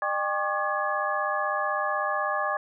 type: tone cluster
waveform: sine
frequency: 605 / 798 / 1097 / 1193 / 1689 Hz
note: D#5 / G5 / C#6 / D6 / G#6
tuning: -49 / +31 / -18 / +27 / +29 cents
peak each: -31 dBFS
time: 0.02-2.57 s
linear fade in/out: 2 ms
effects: none